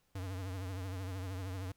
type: tone with vibrato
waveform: square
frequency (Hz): 93.7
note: F#2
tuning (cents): +22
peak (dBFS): -39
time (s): 0.15-1.72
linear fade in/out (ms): 5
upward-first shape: triangle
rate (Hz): 13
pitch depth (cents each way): 100
effects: pink hiss -75 dBFS RMS until 1.76 s